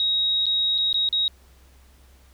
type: tone with dropouts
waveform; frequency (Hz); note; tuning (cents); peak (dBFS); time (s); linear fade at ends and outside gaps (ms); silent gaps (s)
sine; 3791; A#7; +28; -19; 0-1.28; 1; 0.457-0.465 / 0.78-0.784 / 0.929-0.943 / 1.089-1.127
effects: added 65 Hz sine -51 dBFS peak until 2.33 s + pink hiss -58 dBFS RMS until 2.33 s